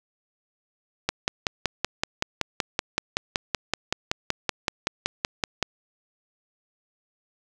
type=click train; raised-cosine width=0.2 ms; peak=-5 dBFS; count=25; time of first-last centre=1.09-5.627 s; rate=5.29 Hz; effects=none